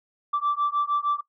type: beating tone pair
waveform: sine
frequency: 1164 / 1170.5 Hz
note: D6 / D6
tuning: -16 / -6 cents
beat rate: 6.5 Hz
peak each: -24 dBFS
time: 0.33-1.21 s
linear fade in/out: 10 ms
effects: noise-tail reverb RT60 0.1 s tail -19 dB re dry + tanh soft clip ceiling -17 dBFS